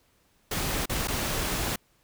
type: noise with dropouts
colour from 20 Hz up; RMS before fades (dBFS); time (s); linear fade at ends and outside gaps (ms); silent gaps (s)
pink; -29; 0.51-1.76; 5; 0.858-0.895 / 1.074-1.081
effects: pink hiss -66 dBFS RMS until 2.03 s